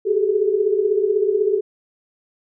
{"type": "tone cluster", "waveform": "sine", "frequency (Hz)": [382.8, 415, 431.1], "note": ["G4", "G#4", "A4"], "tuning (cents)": [-41, -1, -35], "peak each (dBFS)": -20, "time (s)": [0.05, 1.61], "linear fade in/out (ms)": 20, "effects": []}